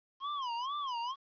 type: tone with vibrato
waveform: square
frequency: 1046.5 Hz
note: C6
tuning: in tune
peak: -35 dBFS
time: 0.2-1.16 s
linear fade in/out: 50 ms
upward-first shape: sine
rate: 2.2 Hz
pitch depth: 210 cents each way
effects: resampled to 11025 Hz + 11-bit